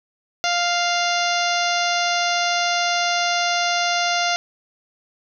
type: harmonic tone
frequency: 698.5 Hz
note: F5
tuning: in tune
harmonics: 1 / 2 / 3 / 4 / 5 / 6 / 7 / 8 / 9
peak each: -22 / -25 / -27 / -28 / -29 / -30 / -30 / -31 / -32 dBFS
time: 0.44-4.36 s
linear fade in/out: 0 ms
effects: none